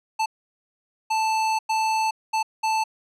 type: tone bursts at uneven times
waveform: square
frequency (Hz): 880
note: A5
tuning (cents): 0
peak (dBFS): -21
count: 5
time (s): 0.19-0.26 / 1.1-1.59 / 1.69-2.11 / 2.33-2.43 / 2.63-2.84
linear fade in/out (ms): 10
effects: low-pass 8000 Hz 12 dB/octave

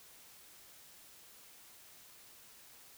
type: silence
effects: white hiss -58 dBFS RMS until 2.97 s

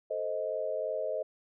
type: chord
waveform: sine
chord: A diminished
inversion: none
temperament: equal with one note detuned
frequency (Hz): 440 / 523.3 / 625.9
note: A4 / C5 / Eb5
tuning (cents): 0 / 0 / +10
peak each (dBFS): -38 / -35 / -33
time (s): 0.1-1.23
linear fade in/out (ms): 10
effects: none

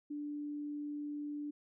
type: tone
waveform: sine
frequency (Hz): 293.6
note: D4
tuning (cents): 0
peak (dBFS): -38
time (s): 0.1-1.51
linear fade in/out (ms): 10
effects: none

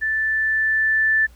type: tone with level ramp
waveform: sine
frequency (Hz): 1760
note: A6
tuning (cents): 0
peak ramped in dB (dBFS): -19 to -14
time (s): 0.01-1.27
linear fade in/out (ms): 20
effects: added 60 Hz sine -45 dBFS peak until 1.35 s + pink hiss -56 dBFS RMS until 1.35 s

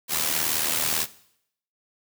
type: noise with amplitude modulation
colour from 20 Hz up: white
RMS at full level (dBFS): -22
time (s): 0.08-1.07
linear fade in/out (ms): 50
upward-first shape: sine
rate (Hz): 78.2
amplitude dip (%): 65
effects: noise-tail reverb RT60 0.7 s tail -18 dB re dry + high-pass 80 Hz 12 dB/octave

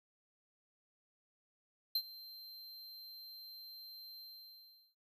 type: tone with ADSR envelope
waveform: square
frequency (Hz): 4134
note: C8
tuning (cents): -22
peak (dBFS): -30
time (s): 1.95-4.95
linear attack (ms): 4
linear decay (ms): 63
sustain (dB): -20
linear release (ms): 750
effects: none

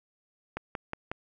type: click train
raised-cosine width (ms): 0.5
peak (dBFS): -18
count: 4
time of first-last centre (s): 0.57-1.115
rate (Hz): 5.5
effects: none

